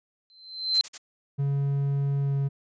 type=tone with exponential growth; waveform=sine; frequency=4093 Hz; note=C8; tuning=39 cents flat; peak=-16 dBFS; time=0.3-0.81 s; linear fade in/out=0 ms; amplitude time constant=110 ms
type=noise bursts; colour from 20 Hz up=blue; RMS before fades=-34 dBFS; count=3; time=0.74-0.98 s; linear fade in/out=10 ms; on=48 ms; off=48 ms
type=tone with pitch glide; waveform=triangle; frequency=140 to 138.87 Hz; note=C#3 to C#3; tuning=+18 to +3 cents; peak=-21 dBFS; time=1.38-2.49 s; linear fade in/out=20 ms; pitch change=-15 cents; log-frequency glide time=2.21-2.35 s
effects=resampled to 16000 Hz